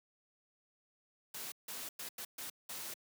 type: noise bursts at uneven times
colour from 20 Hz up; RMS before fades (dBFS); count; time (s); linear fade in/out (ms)
white; -44; 6; 1.34-1.52 / 1.68-1.89 / 1.99-2.09 / 2.18-2.25 / 2.38-2.5 / 2.69-2.94; 5
effects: high-pass 150 Hz 12 dB/octave